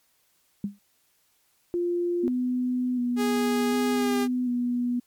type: tone with exponential decay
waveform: sine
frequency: 201.9 Hz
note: G#3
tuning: 49 cents flat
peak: -22 dBFS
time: 0.64-0.79 s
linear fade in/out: 2 ms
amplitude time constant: 31 ms
type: tone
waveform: sine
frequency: 349.2 Hz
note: F4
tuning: in tune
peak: -23 dBFS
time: 1.74-2.28 s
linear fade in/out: 0 ms
type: tone with vibrato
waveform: sine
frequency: 247.2 Hz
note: B3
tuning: 2 cents sharp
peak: -23 dBFS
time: 2.23-5 s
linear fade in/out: 10 ms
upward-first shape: square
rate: 0.67 Hz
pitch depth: 22 cents each way
type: tone with pitch glide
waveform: sawtooth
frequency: 413.4 to 402.3 Hz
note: G#4 to G4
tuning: -8 to +45 cents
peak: -22 dBFS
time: 3.16-4.28 s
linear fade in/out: 50 ms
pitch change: -47 cents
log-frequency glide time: 3.92-4.16 s
effects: white hiss -67 dBFS RMS until 5.06 s + MP3 96 kbps